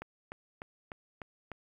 click train, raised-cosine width 0.5 ms, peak -26 dBFS, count 6, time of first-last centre 0.02-1.517 s, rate 3.34 Hz, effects 10-bit

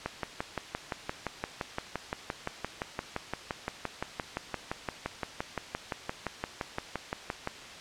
click train, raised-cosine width 0.5 ms, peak -16 dBFS, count 44, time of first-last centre 0.06-7.474 s, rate 5.8 Hz, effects white hiss -45 dBFS RMS until 7.8 s + low-pass 5000 Hz 12 dB/octave

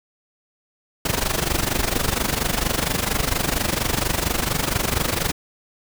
pink noise with amplitude modulation, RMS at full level -19 dBFS, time 1.05-5.32 s, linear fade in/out 5 ms, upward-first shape sine, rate 24.3 Hz, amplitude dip 80%, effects none

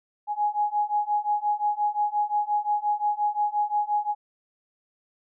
sine beating tone pair, 830.6 / 836.3 Hz, G#5 / G#5, 0 / +12 cents, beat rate 5.7 Hz, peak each -26 / -25 dBFS, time 0.27-4.15 s, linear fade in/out 50 ms, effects none

